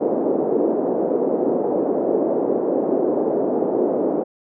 pink band-pass noise, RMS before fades -20 dBFS, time 0-4.24 s, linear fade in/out 20 ms, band 290 to 580 Hz, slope 24 dB/octave, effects none

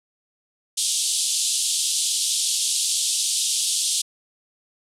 white band-pass noise, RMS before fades -23 dBFS, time 0.77-4.02 s, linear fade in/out 10 ms, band 3100 to 10000 Hz, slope 48 dB/octave, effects none

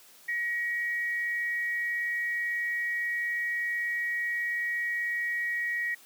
sine tone pair together, 1900.8 / 2259 Hz, A#6 / C#7, +33 / +32 cents, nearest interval minor third, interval 299 cents, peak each -28 / -39 dBFS, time 0.28-5.95 s, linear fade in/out 10 ms, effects white hiss -55 dBFS RMS until 6.05 s + high-pass 200 Hz 12 dB/octave

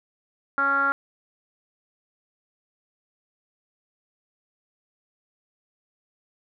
10% pulse tone with low-pass filter, 277.2 Hz, C#4, in tune, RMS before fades -22 dBFS, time 0.58-0.92 s, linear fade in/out 0 ms, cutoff 1400 Hz, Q 9.7, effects none

